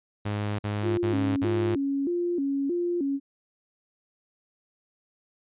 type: tone bursts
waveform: sawtooth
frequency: 103.83 Hz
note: G#2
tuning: in tune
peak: -23 dBFS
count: 4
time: 0.25-1.754 s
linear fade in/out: 10 ms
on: 340 ms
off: 48 ms
type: tone with vibrato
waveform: sine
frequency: 311.1 Hz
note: D#4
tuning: in tune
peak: -24 dBFS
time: 0.82-3.2 s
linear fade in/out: 50 ms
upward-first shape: square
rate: 1.6 Hz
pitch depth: 200 cents each way
effects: resampled to 8000 Hz